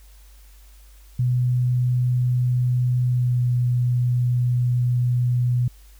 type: tone with pitch glide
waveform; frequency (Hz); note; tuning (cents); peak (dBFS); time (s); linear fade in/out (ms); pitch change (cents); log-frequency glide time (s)
sine; 124.4 to 123.04; B2 to B2; +13 to -6; -17; 1.19-5.68; 5; -19; 3.07-3.46
effects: added 50 Hz sine -45 dBFS peak until 5.99 s + white hiss -56 dBFS RMS until 5.99 s